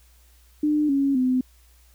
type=tone with pitch steps; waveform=sine; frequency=300 / 276.7 / 255.2 Hz; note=D4 / C#4 / C4; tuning=+37 / -3 / -43 cents; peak=-18 dBFS; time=0.63-1.41 s; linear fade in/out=5 ms; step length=260 ms; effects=added 60 Hz sine -53 dBFS peak until 1.94 s + white hiss -60 dBFS RMS until 1.94 s